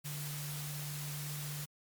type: tone in noise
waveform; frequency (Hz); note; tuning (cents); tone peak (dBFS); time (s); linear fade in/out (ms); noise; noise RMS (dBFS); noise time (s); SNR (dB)
sine; 146.83; D3; 0; -40; 0.04-1.66; 20; white; -44; 0.04-1.66; +1
effects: MP3 96 kbps